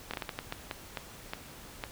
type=slowing click train; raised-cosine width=0.3 ms; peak=-18 dBFS; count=11; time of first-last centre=0.11-1.838 s; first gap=26 ms; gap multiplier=1.39; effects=pink hiss -49 dBFS RMS until 1.91 s